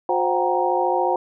sine tone cluster, 360.5 / 522 / 733 / 787 / 936 Hz, F#4 / C5 / F#5 / G5 / A#5, -45 / -4 / -16 / +7 / +7 cents, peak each -24 dBFS, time 0.09-1.16 s, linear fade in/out 2 ms, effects none

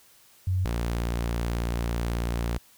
sine / sawtooth tone pair in turn, 92.5 / 58.27 Hz, F#2 / A#1, 0 / 0 cents, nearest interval minor sixth, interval 800 cents, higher first, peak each -22 dBFS, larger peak neither, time 0.47-0.65 / 0.65-2.58 s, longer second, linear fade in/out 5 ms, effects white hiss -57 dBFS RMS until 2.77 s

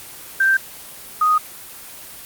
sine tone pair in turn, 1568 / 1244.5 Hz, G6 / D#6, 0 / 0 cents, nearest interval major third, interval 400 cents, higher first, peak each -12 dBFS, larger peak neither, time 0.4-0.57 / 1.21-1.38 s, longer neither, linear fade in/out 5 ms, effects white hiss -37 dBFS RMS until 2.25 s + Opus 24 kbps

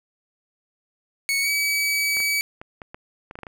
sawtooth tone with pitch glide, 2217 to 2282 Hz, C#7 to C#7, 0 to +50 cents, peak -17 dBFS, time 1.29-2.41 s, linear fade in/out 0 ms, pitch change +50 cents, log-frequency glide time 1.41-1.5 s
clicks, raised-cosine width 0.5 ms, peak -22 dBFS, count 10, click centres 2.169 / 2.203 / 2.615 / 2.818 / 2.945 / 3.311 / 3.355 / 3.389 / 3.433 / 3.468 s
effects none

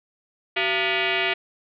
sine tone with frequency modulation, 151.8 Hz, D#3, 42 cents flat, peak -20 dBFS, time 0.56-1.34 s, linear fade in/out 10 ms, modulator 531 Hz, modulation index 5.6, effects none

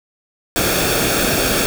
pink noise with comb filter, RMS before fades -17 dBFS, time 0.56-1.66 s, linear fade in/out 0 ms, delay 1 ms, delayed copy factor -0.6, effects none

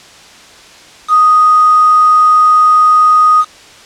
sine tone with quantisation, 1244.5 Hz, D#6, in tune, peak -4 dBFS, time 1.08-3.45 s, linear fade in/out 50 ms, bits 4, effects white hiss -37 dBFS RMS until 3.85 s + low-pass 6000 Hz 12 dB/octave

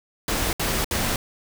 pink noise bursts, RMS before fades -24 dBFS, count 3, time 0.28-1.16 s, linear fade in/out 2 ms, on 250 ms, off 65 ms, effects none

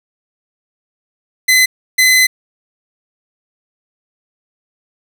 sawtooth tone bursts at uneven times, 2030 Hz, B6, 47 cents sharp, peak -4 dBFS, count 2, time 1.48-1.66 / 1.98-2.27 s, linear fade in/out 10 ms, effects none

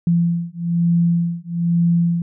sine beating tone pair, 170 / 171.1 Hz, F3 / F3, -46 / -35 cents, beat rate 1.1 Hz, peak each -18 dBFS, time 0.07-2.22 s, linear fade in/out 2 ms, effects none

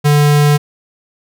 square tone, 146.83 Hz, D3, in tune, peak -8 dBFS, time 0.04-0.58 s, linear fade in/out 20 ms, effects none

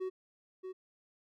triangle tone with echo, 373.8 Hz, F#4, 18 cents sharp, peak -32 dBFS, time 0-0.1 s, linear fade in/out 20 ms, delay 630 ms, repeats 1, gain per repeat -6 dB, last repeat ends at 0.73 s, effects none

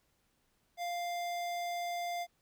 square tone with notch filter, 698 Hz, F5, 1 cent flat, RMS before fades -37 dBFS, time 0.77-2.27 s, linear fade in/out 50 ms, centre 10000 Hz, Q 1.9, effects pink hiss -75 dBFS RMS until 2.41 s

